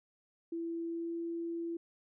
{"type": "tone with pitch glide", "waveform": "sine", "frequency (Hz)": [334, 336.3], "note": ["E4", "E4"], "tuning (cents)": [23, 35], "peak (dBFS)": -35, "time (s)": [0.52, 1.77], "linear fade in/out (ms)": 5, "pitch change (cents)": 12, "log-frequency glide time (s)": [0.86, 1.15], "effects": []}